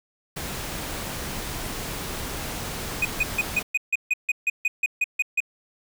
pink noise, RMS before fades -32 dBFS, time 0.36-3.63 s, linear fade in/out 10 ms
triangle tone bursts, 2489 Hz, D#7, in tune, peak -17 dBFS, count 14, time 3.02-5.404 s, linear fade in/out 5 ms, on 31 ms, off 150 ms
effects none

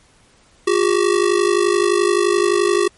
square ring-modulated tone, 380 Hz, F#4, 46 cents sharp, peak -11 dBFS, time 0.67-2.88 s, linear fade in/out 5 ms, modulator 25.8 Hz, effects pink hiss -53 dBFS RMS until 2.97 s + MP3 48 kbps

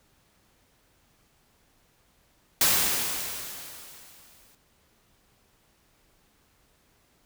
white noise with exponential decay, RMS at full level -20 dBFS, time 2.61-4.55 s, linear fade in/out 2 ms, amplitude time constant 420 ms, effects pink hiss -65 dBFS RMS until 7.25 s

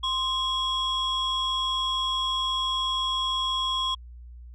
sine tone pair together, 1046.5 / 3322 Hz, C6 / G#7, 0 / 0 cents, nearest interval octave + minor sixth, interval 2000 cents, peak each -26 / -24 dBFS, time 0.03-3.95 s, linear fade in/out 10 ms, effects tanh soft clip ceiling -21 dBFS + added 60 Hz sine -41 dBFS peak until 4.54 s

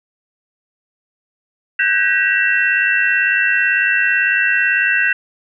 sine tone cluster, 1515 / 1613 / 1921 / 2701 Hz, F#6 / G6 / B6 / E7, +40 / +49 / -48 / +42 cents, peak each -18 dBFS, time 1.79-5.13 s, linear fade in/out 5 ms, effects none

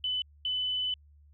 sine tone pair in turn, 3007 / 3007 Hz, F#7 / F#7, +27 / +27 cents, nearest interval unison, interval 0 cents, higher neither, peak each -28 dBFS, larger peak neither, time 0.04-0.22 / 0.45-0.94 s, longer second, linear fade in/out 2 ms, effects added 73 Hz sine -55 dBFS peak until 1.33 s

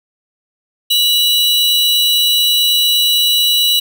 45% pulse tone pair together, 2938 / 3927 Hz, F#7 / B7, -13 / -11 cents, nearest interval perfect fourth, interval 502 cents, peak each -13 dBFS, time 0.9-3.8 s, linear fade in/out 10 ms, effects none

